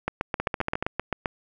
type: two click trains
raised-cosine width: 0.5 ms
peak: -10 / -11 dBFS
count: 10 / 7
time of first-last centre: 0.08-1.258 / 0.4-0.826 s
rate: 7.64 / 14.1 Hz
effects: none